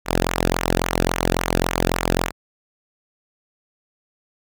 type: tone with flanger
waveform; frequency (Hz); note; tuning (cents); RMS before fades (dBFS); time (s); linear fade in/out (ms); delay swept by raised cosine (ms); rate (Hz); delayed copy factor
sawtooth; 43.65; F1; 0; -21; 0.05-2.32; 50; 0.21 to 0.99; 3.6; -0.85
effects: none